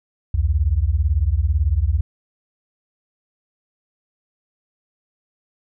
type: beating tone pair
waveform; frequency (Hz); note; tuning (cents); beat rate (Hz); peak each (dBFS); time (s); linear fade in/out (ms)
sine; 65.41 / 83.41; C2 / E2; 0 / +21; 18; -18; 0.34-2.01; 5
effects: none